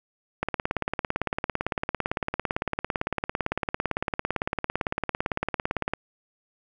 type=click train; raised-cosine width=0.5 ms; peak=-10 dBFS; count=99; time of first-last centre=0.43-5.936 s; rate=17.8 Hz; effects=none